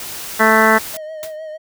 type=noise; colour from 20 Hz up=white; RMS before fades=-29 dBFS; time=0-0.97 s; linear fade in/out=2 ms
type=harmonic tone; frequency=220 Hz; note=A3; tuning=in tune; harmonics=1 / 2 / 3 / 4 / 5 / 6 / 7 / 8 / 9; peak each=-18 / -18 / -18 / -18 / -18 / -18 / -18 / -18 / -18 dBFS; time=0.39-0.79 s; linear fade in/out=20 ms
type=tone with vibrato; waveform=triangle; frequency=625 Hz; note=D#5; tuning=8 cents sharp; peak=-25 dBFS; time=0.93-1.58 s; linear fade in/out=20 ms; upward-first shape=triangle; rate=6.5 Hz; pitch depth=47 cents each way
type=noise with exponential decay; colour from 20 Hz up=white; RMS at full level=-28 dBFS; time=1.23-1.37 s; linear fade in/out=0 ms; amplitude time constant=30 ms
effects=none